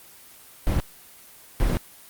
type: noise bursts at uneven times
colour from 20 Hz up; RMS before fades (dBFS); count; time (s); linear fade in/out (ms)
brown; -21; 2; 0.67-0.8 / 1.6-1.77; 0
effects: white hiss -48 dBFS RMS until 2.09 s + Opus 24 kbps